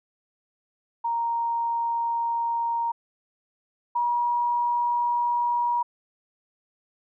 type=tone pair in turn; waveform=sine; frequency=932.3 / 958 Hz; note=A#5 / A#5; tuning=0 / +47 cents; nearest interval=unison; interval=47 cents; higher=second; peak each=-23 / -21 dBFS; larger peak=second; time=1.04-2.92 / 3.95-5.83 s; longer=neither; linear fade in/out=10 ms; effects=none